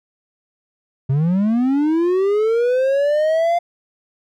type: linear sweep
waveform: triangle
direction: up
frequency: 128.4 to 698.5 Hz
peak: -12 dBFS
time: 1.09-3.59 s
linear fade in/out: 10 ms
effects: none